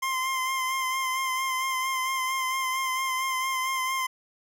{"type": "tone with vibrato", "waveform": "25% pulse", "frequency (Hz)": 1046.5, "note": "C6", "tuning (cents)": 0, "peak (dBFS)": -22, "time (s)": [0.02, 4.07], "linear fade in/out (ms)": 10, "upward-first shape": "sine", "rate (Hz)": 4.4, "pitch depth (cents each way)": 28, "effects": []}